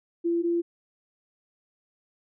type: tone pair in turn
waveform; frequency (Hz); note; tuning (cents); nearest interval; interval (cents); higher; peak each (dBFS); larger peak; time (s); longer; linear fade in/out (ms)
sine; 340 / 341.8; F4 / F4; -46 / -37; unison; 9; second; -22; neither; 0.24-0.43 / 0.43-0.62; neither; 20
effects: none